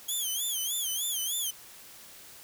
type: tone with vibrato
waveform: 10% pulse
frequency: 3265 Hz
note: G#7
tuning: 30 cents flat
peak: -22 dBFS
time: 0.08-1.51 s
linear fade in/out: 10 ms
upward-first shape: sine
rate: 3.3 Hz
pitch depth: 140 cents each way
effects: white hiss -50 dBFS RMS until 2.43 s